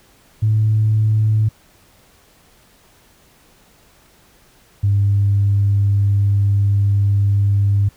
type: tone pair in turn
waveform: sine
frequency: 108.2 / 100.44 Hz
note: A2 / G2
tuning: -29 / +43 cents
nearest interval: minor second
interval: 128 cents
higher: first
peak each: -11 dBFS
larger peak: neither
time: 0.42-1.49 / 4.83-7.89 s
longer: second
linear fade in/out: 10 ms
effects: tanh soft clip ceiling -7 dBFS + pink hiss -52 dBFS RMS until 7.96 s